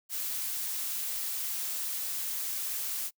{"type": "noise", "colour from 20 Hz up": "blue", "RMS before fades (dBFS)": -34, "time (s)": [0.09, 3.11], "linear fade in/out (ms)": 50, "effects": ["noise-tail reverb RT60 0.1 s tail -26 dB re dry"]}